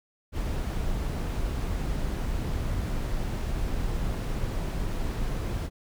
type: noise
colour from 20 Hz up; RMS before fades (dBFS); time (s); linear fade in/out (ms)
brown; -29; 0.32-5.7; 50
effects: none